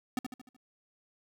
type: tone with echo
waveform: square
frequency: 252.7 Hz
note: B3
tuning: 40 cents sharp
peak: -29 dBFS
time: 0.17-0.19 s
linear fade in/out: 2 ms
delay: 75 ms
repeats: 5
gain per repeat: -6 dB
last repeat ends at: 0.565 s
effects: none